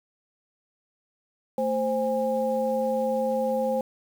sine tone cluster, 223.7 / 524 / 818 Hz, A3 / C5 / G#5, +29 / +2 / -26 cents, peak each -30 / -24 / -31 dBFS, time 1.58-3.81 s, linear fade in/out 2 ms, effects 8-bit

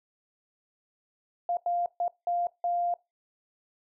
sine tone bursts at uneven times, 698.5 Hz, F5, in tune, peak -25 dBFS, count 5, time 1.49-1.57 / 1.66-1.86 / 2-2.08 / 2.27-2.47 / 2.64-2.94 s, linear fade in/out 2 ms, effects noise-tail reverb RT60 0.2 s tail -21 dB re dry

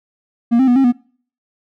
triangle tone with pitch steps, 234.9 / 263.6 / 244.3 / 269.3 / 243.6 Hz, A#3 / C4 / B3 / C#4 / B3, +13 / +13 / -19 / -50 / -24 cents, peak -7 dBFS, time 0.51-0.925 s, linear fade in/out 20 ms, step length 83 ms, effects noise-tail reverb RT60 0.5 s tail -25 dB re dry

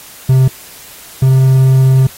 triangle tone pair in turn, 130.81 / 131.87 Hz, C3 / C3, 0 / +14 cents, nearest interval unison, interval 14 cents, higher second, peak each -3 dBFS, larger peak neither, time 0.29-0.48 / 1.22-2.07 s, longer second, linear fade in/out 5 ms, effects white hiss -35 dBFS RMS until 2.17 s + AAC 48 kbps

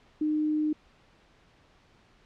sine tone, 305.4 Hz, D#4, 32 cents flat, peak -24 dBFS, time 0.21-0.73 s, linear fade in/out 5 ms, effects pink hiss -61 dBFS RMS until 2.25 s + low-pass 4000 Hz 12 dB/octave

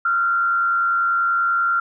sine tone with frequency modulation, 1380 Hz, F6, 21 cents flat, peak -16 dBFS, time 0.05-1.8 s, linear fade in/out 5 ms, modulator 89.7 Hz, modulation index 0.51, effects none

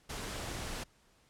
pink noise, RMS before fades -40 dBFS, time 0.09-0.84 s, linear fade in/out 10 ms, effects pink hiss -67 dBFS RMS until 1.29 s + low-pass 10000 Hz 12 dB/octave

